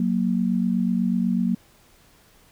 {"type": "tone pair together", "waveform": "sine", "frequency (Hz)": [185.09, 233.2], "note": ["F#3", "A#3"], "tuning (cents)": [1, 1], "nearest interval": "major third", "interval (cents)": 400, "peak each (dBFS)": -22, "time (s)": [0, 1.55], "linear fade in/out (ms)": 2, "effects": ["pink hiss -56 dBFS RMS until 2.51 s"]}